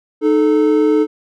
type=tone pair together; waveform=triangle; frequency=307.7 / 435.6 Hz; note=D#4 / A4; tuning=-19 / -17 cents; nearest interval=tritone; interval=602 cents; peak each=-11 dBFS; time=0.21-1.07 s; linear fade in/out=50 ms; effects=none